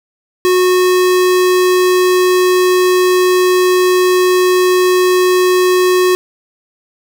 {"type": "tone", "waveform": "square", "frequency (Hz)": 365.5, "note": "F#4", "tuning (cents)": -21, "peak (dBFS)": -9, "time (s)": [0.45, 6.15], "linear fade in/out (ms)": 0, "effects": []}